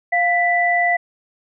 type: tone pair together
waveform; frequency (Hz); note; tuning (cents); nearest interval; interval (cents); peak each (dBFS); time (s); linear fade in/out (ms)
sine; 700 / 1980; F5 / B6; +4 / +4; octave + tritone; 1800; -17; 0.12-0.97; 10
effects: none